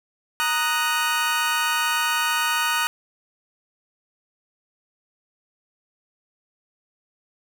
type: chord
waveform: 25% pulse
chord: D# minor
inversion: second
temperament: equal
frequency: 932.3 / 1244.5 / 1480 Hz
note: A#5 / D#6 / F#6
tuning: 0 / 0 / 0 cents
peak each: -22 / -21 / -21 dBFS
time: 0.4-2.87 s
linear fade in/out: 0 ms
effects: none